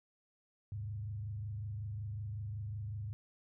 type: tone with frequency modulation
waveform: sine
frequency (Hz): 103.83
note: G#2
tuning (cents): 0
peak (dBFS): -38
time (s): 0.72-3.13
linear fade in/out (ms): 0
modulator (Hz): 25.4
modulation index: 0.59
effects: none